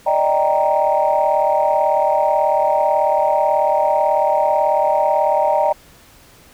sine chord, Eb major seventh, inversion third, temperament equal with one note detuned, 587.3 / 625.5 / 784 / 932.3 Hz, D5 / Eb5 / G5 / Bb5, 0 / +9 / 0 / 0 cents, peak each -18 dBFS, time 0.06-5.73 s, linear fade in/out 10 ms, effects tanh soft clip ceiling -5 dBFS + pink hiss -47 dBFS RMS until 6.53 s

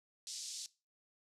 pink band-pass noise, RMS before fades -45 dBFS, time 0.27-0.66 s, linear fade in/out 0 ms, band 4400 to 7900 Hz, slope 24 dB/octave, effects noise-tail reverb RT60 0.3 s tail -20 dB re dry + low-pass 12000 Hz 12 dB/octave

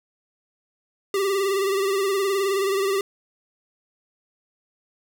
square tone with vibrato, 392 Hz, G4, in tune, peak -21 dBFS, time 1.14-3.01 s, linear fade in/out 2 ms, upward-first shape sine, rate 19 Hz, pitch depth 54 cents each way, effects none

